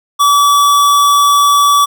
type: tone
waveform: square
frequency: 1148 Hz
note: D6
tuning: 40 cents flat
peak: -7 dBFS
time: 0.19-1.86 s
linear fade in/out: 20 ms
effects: none